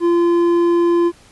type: tone with hard clipping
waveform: sine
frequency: 343.6 Hz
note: F4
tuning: 28 cents flat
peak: -13 dBFS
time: 0-1.12 s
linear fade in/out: 50 ms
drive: 6 dB
effects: pink hiss -48 dBFS RMS until 1.31 s + resampled to 24000 Hz